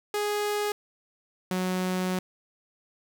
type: tone pair in turn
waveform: sawtooth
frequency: 415.3 / 184.2 Hz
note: G#4 / F#3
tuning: 0 / -7 cents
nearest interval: octave + major second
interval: 1407 cents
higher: first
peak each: -22 dBFS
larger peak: neither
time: 0.14-0.72 / 1.51-2.19 s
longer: second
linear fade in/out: 2 ms
effects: 9-bit